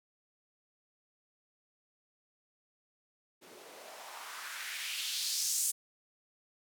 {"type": "noise with band-pass filter sweep", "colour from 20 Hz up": "blue", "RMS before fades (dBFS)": -38, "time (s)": [3.41, 5.72], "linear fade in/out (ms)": 20, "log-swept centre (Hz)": [300, 8500], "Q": 2, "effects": []}